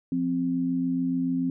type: tone pair together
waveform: sine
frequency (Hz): 174.61 / 261.6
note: F3 / C4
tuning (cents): 0 / 0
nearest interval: perfect fifth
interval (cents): 700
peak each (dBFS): -30 / -24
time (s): 0.12-1.5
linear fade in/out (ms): 2
effects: none